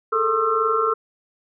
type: tone cluster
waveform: sine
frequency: 424.8 / 447 / 1073 / 1236 / 1340 Hz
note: G#4 / A4 / C6 / D#6 / E6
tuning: +39 / +27 / +43 / -12 / +28 cents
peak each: -29 / -22 / -26 / -26 / -21 dBFS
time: 0.12-0.94 s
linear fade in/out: 10 ms
effects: none